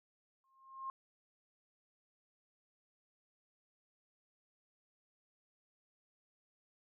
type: tone with exponential growth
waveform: sine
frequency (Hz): 1067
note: C6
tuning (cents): +34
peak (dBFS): -37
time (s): 0.44-0.9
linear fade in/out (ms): 1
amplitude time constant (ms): 100
effects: none